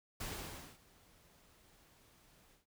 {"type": "noise with ADSR envelope", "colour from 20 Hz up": "pink", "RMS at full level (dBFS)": -42, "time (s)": [0.2, 2.66], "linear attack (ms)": 7, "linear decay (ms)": 570, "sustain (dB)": -24, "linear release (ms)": 140, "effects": []}